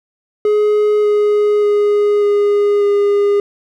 triangle tone with pitch steps, 420.2 / 416.8 / 413.5 / 410.1 / 406.8 Hz, G#4 / G#4 / G#4 / G#4 / G#4, +20 / +6 / -8 / -22 / -36 cents, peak -8 dBFS, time 0.45-3.4 s, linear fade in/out 2 ms, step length 590 ms, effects none

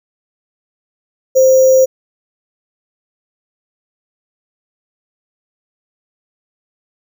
sine tone with sample-and-hold, 523.3 Hz, C5, in tune, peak -5 dBFS, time 1.35-1.86 s, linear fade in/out 20 ms, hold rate 6300 Hz, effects none

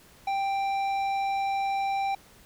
sine tone with tanh clipping, 786 Hz, G5, 4 cents sharp, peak -27 dBFS, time 0.27-2.15 s, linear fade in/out 5 ms, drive 11 dB, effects pink hiss -55 dBFS RMS until 2.45 s

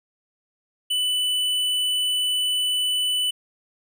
sine tone with tanh clipping, 2986 Hz, F#7, 15 cents sharp, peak -22 dBFS, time 0.9-3.31 s, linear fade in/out 10 ms, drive 13 dB, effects none

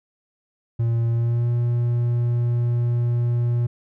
triangle tone with pitch glide, 116.2 to 119.67 Hz, A#2 to A#2, -5 to +46 cents, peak -16 dBFS, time 0.79-3.67 s, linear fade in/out 10 ms, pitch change +51 cents, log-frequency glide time 1.11-1.49 s, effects none

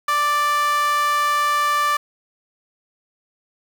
sawtooth tone with high-pass filter, 587.3 Hz, D5, in tune, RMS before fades -19 dBFS, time 0.08-1.97 s, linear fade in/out 5 ms, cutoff 1300 Hz, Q 7.2, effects 7-bit

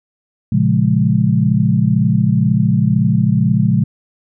sine chord, Bb minor seventh, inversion none, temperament equal, 116.54 / 138.59 / 174.61 / 207.7 Hz, Bb2 / Db3 / F3 / Ab3, 0 / 0 / 0 / 0 cents, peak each -16 dBFS, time 0.52-3.84 s, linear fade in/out 5 ms, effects none

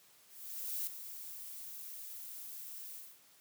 violet noise with ADSR envelope, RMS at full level -37 dBFS, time 0.27-3.19 s, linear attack 600 ms, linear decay 5 ms, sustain -10 dB, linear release 250 ms, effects white hiss -64 dBFS RMS until 3.4 s + high-pass 100 Hz 12 dB/octave

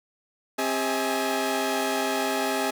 sawtooth tone cluster, 266 / 401.3 / 642 / 843 Hz, C4 / G4 / E5 / G#5, +29 / +41 / -46 / +26 cents, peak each -26 dBFS, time 0.58-2.71 s, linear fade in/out 10 ms, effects none

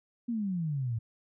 sine exponential sweep, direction down, 243.8 to 108.7 Hz, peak -29 dBFS, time 0.28-0.99 s, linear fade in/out 10 ms, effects none

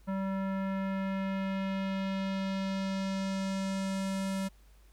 square tone with low-pass filter sweep, 193 Hz, G3, 27 cents flat, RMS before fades -33 dBFS, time 0.07-4.49 s, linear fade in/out 20 ms, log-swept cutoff 1300 to 11000 Hz, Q 1.2, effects added 50 Hz sine -56 dBFS peak until 4.92 s + pink hiss -67 dBFS RMS until 4.92 s

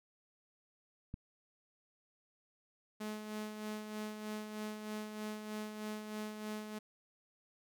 click, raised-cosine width 5 ms, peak -30 dBFS, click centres 1.141 s
sawtooth tone with tremolo, 213.4 Hz, G#3, 47 cents sharp, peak -35 dBFS, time 3-6.79 s, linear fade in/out 10 ms, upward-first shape sine, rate 3.2 Hz, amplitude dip 50%
effects none

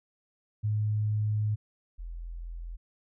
sine tone pair in turn, 106.3 / 42.31 Hz, G#2 / E1, +41 / +46 cents, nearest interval octave + major third, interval 1595 cents, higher first, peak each -25 / -36 dBFS, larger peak first, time 0.63-1.56 / 1.98-2.77 s, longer first, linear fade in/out 20 ms, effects none

